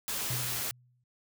white noise, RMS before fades -34 dBFS, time 0.08-0.71 s, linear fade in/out 0 ms
sine tone with exponential decay, 123.47 Hz, B2, in tune, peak -31 dBFS, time 0.3-1.04 s, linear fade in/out 5 ms, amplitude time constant 160 ms
effects none

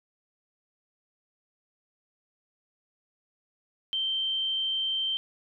sine tone, 3127 Hz, G7, 5 cents flat, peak -26 dBFS, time 3.93-5.17 s, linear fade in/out 0 ms, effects none

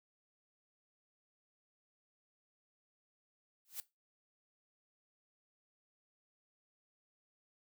blue noise with exponential growth, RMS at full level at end -38 dBFS, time 3.65-3.8 s, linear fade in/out 0 ms, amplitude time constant 31 ms, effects noise-tail reverb RT60 0.2 s tail -18 dB re dry

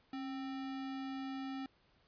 sine tone with sample-and-hold, 270 Hz, C#4, 45 cents flat, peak -39 dBFS, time 0.13-1.66 s, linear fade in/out 2 ms, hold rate 1050 Hz, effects pink hiss -71 dBFS RMS until 2.07 s + resampled to 11025 Hz

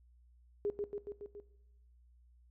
sine tone with echo, 410 Hz, G#4, 22 cents flat, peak -31 dBFS, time 0.65-0.7 s, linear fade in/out 0 ms, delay 140 ms, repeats 5, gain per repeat -3 dB, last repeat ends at 1.4 s, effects noise-tail reverb RT60 0.9 s tail -18 dB re dry + added 60 Hz sine -61 dBFS peak until 2.5 s

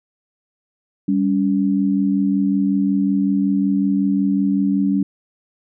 sine tone pair together, 196.9 / 282.3 Hz, G3 / C#4, +8 / +32 cents, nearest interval tritone, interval 624 cents, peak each -17 / -18 dBFS, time 1.08-5.03 s, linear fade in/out 5 ms, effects none

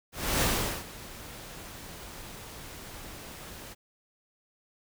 pink noise with ADSR envelope, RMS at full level -25 dBFS, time 0.12-3.75 s, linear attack 290 ms, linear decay 430 ms, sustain -19 dB, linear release 29 ms, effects none

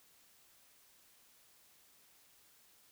silence, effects white hiss -66 dBFS RMS until 2.91 s

